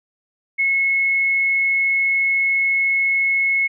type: tone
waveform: sine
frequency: 2183 Hz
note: C#7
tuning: 27 cents flat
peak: -15 dBFS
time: 0.58-3.68 s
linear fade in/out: 20 ms
effects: none